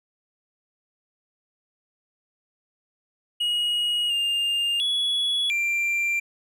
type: tone with pitch steps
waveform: triangle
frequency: 2891 / 2808 / 3380 / 2367 Hz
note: F#7 / F7 / G#7 / D7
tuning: -41 / +9 / +30 / +13 cents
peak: -20 dBFS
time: 3.4-6.2 s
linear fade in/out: 10 ms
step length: 700 ms
effects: none